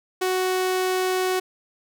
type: tone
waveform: sawtooth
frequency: 371 Hz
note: F#4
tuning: 5 cents sharp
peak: -17 dBFS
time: 0.21-1.4 s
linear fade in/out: 10 ms
effects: none